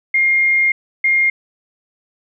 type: tone pair in turn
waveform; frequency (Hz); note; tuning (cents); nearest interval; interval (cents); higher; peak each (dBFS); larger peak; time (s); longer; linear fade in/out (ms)
sine; 2125 / 2125; C7 / C7; +26 / +26; unison; 0; neither; -11; neither; 0.14-0.72 / 1.04-1.3; first; 5
effects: none